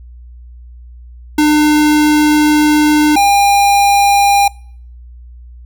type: tone pair in turn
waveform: square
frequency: 301.2 / 804.1 Hz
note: D4 / G5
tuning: +44 / +44 cents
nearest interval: octave + perfect fourth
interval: 1700 cents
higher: second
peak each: -8 dBFS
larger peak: neither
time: 1.38-3.16 / 3.16-4.48 s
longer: first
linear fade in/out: 5 ms
effects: noise-tail reverb RT60 0.6 s tail -26 dB re dry + added 60 Hz sine -32 dBFS peak until 5.65 s